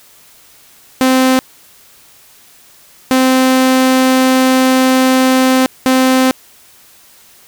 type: tone bursts at uneven times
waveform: sawtooth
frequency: 259.5 Hz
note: C4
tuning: 14 cents flat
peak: -4 dBFS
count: 3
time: 1.01-1.39 / 3.11-5.66 / 5.86-6.31 s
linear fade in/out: 0 ms
effects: white hiss -44 dBFS RMS until 7.47 s